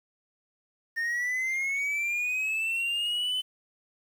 triangle linear sweep, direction up, 1820 to 3043 Hz, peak -25 dBFS, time 0.96-3.42 s, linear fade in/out 20 ms, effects 9-bit

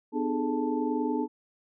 sine tone cluster, 251.7 / 301.9 / 409.4 / 430.7 / 880 Hz, B3 / D4 / G#4 / A4 / A5, +33 / +48 / -25 / -37 / 0 cents, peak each -30 / -30 / -37 / -33 / -35 dBFS, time 0.12-1.28 s, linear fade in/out 50 ms, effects none

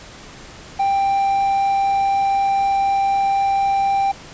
triangle tone, 788 Hz, G5, 9 cents sharp, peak -13 dBFS, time 0.79-4.12 s, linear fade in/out 10 ms, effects pink hiss -39 dBFS RMS until 4.33 s + resampled to 16000 Hz

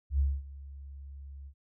sine tone with ADSR envelope, 69.3 Hz, C#2, in tune, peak -22 dBFS, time 0.1-1.54 s, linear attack 92 ms, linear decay 230 ms, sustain -20 dB, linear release 72 ms, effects none

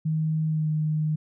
sine tone with pitch glide, 157.2 to 154.32 Hz, D#3 to D#3, +18 to -14 cents, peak -22 dBFS, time 0.05-1.16 s, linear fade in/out 10 ms, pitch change -32 cents, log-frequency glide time 0.47-0.69 s, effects none

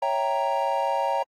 triangle chord, C# diminished seventh, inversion none, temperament equal, 554.4 / 659.3 / 784 / 932.3 Hz, C#5 / E5 / G5 / Bb5, 0 / 0 / 0 / 0 cents, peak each -26 / -29 / -26 / -24 dBFS, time 0.02-1.23 s, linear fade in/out 5 ms, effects AAC 48 kbps

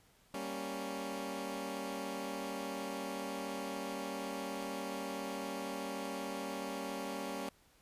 15% pulse chord, G diminished, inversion none, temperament equal, 196 / 233.1 / 277.2 Hz, G3 / Bb3 / Db4, 0 / 0 / 0 cents, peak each -37 / -39 / -35 dBFS, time 0.34-7.49 s, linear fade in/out 2 ms, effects pink hiss -67 dBFS RMS until 7.81 s + resampled to 32000 Hz

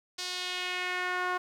sawtooth tone with band-pass filter sweep, 362.5 Hz, F#4, 35 cents flat, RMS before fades -33 dBFS, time 0.18-1.38 s, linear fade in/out 10 ms, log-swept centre 4900 to 1200 Hz, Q 1.8, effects 10-bit

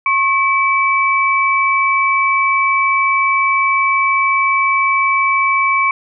sine tone pair together, 1086.4 / 2300 Hz, C#6 / D7, -35 / -37 cents, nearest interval octave + minor second, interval 1298 cents, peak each -14 dBFS, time 0.06-5.91 s, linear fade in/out 2 ms, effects none

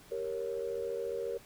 sine chord, G diminished, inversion none, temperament equal, 392 / 466.2 / 554.4 Hz, G4 / Bb4 / Db5, 0 / 0 / 0 cents, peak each -39 / -35 / -39 dBFS, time 0.11-1.38 s, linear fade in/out 10 ms, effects tanh soft clip ceiling -25 dBFS + pink hiss -57 dBFS RMS until 1.45 s

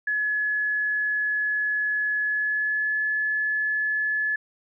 sine tone with pitch glide, 1701 to 1716.8 Hz, G#6 to A6, +41 to -43 cents, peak -22 dBFS, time 0.07-4.36 s, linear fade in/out 5 ms, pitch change +16 cents, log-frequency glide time 2.21-2.98 s, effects none

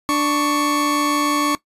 40% pulse tone pair together, 294.6 / 1112.3 Hz, D4 / C#6, +6 / +6 cents, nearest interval octave + major seventh, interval 2300 cents, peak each -18 dBFS, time 0.09-1.55 s, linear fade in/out 0 ms, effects noise-tail reverb RT60 0.1 s tail -18 dB re dry + resampled to 32000 Hz

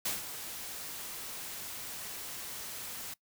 white noise with ADSR envelope, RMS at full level -32 dBFS, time 0.05-3.14 s, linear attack 7 ms, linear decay 150 ms, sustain -10 dB, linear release 5 ms, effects noise-tail reverb RT60 0.1 s tail -21 dB re dry

